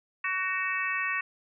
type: harmonic tone with a mistuned harmonic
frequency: 375.6 Hz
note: F#4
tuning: 26 cents sharp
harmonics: 3 / 4 / 5 / 6 / 7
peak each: -34 / -37 / -31 / -36 / -33 dBFS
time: 0.24-1.21 s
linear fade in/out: 5 ms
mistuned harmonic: 5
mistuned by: -20 cents
effects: none